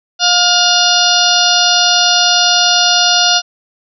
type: harmonic tone with a mistuned harmonic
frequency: 710 Hz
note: F5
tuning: 28 cents sharp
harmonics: 1 / 2 / 4 / 5 / 6 / 7 / 8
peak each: -16 / -16 / -16 / -16 / -16 / -16 / -16 dBFS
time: 0.19-3.42 s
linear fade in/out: 50 ms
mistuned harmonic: 7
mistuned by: -17 cents
effects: none